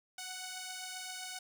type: beating tone pair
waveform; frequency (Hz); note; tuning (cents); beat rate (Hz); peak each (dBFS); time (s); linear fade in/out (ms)
5% pulse; 740 / 747.6; F#5 / F#5; 0 / +18; 7.6; -31 / -36; 0.18-1.39; 5
effects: none